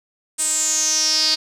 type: tone with band-pass filter sweep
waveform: sawtooth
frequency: 311.1 Hz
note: D#4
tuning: in tune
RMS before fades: -19 dBFS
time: 0.38-1.36 s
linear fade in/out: 20 ms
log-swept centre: 8400 to 4600 Hz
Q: 8.3
effects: none